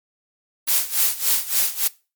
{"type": "noise with tremolo", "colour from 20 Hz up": "blue", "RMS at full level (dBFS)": -17, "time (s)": [0.67, 1.88], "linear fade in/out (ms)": 10, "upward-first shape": "sine", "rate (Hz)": 3.5, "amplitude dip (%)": 85, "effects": ["noise-tail reverb RT60 0.3 s tail -21 dB re dry", "MP3 96 kbps"]}